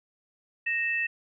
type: tone pair together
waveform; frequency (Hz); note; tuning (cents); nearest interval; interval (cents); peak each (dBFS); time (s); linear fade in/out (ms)
sine; 1863 / 2637; A#6 / E7; -2 / 0; tritone; 602; -28; 0.66-1.07; 10
effects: none